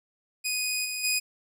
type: tone with level steps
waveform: 15% pulse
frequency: 2489 Hz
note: D#7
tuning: in tune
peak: -20 / -24 / -17 dBFS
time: 0.44-1.2 s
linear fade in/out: 20 ms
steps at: 0.84 / 1.03 s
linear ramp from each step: 20 ms
effects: none